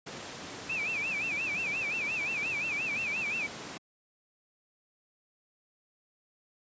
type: noise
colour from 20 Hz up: pink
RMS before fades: -41 dBFS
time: 0.06-3.78 s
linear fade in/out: 10 ms
type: tone with vibrato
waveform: sine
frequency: 2489 Hz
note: D#7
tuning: in tune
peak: -30 dBFS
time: 0.69-3.47 s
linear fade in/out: 10 ms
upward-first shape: sine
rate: 5.7 Hz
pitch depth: 150 cents each way
effects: high-pass 150 Hz 12 dB/octave + resampled to 16000 Hz